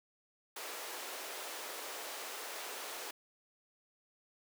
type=high-pass noise; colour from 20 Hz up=pink; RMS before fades=-44 dBFS; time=0.56-3.11 s; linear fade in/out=5 ms; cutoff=410 Hz; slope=24 dB/octave; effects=none